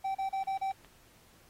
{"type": "tone bursts", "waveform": "triangle", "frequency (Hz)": 774, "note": "G5", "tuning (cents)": -22, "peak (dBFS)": -28, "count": 5, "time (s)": [0.04, 0.722], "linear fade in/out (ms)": 10, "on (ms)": 110, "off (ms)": 33}
{"type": "click train", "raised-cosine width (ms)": 0.3, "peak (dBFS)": -38, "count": 4, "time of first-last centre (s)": [0.44, 0.847], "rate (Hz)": 7.37}
{"effects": ["pink hiss -62 dBFS RMS until 1.49 s", "AAC 48 kbps"]}